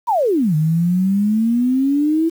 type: exponential two-way sweep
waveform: sine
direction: down then up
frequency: 1012 to 151.1 to 333.4 Hz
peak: -13 dBFS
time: 0.07-2.3 s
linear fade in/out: 20 ms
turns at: 0.55 s
effects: 7-bit